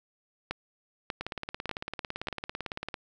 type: two click trains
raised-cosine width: 0.3 ms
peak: -15 / -18 dBFS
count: 4 / 32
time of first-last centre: 0.51-2.285 / 1.21-2.942 s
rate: 1.69 / 17.9 Hz
effects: none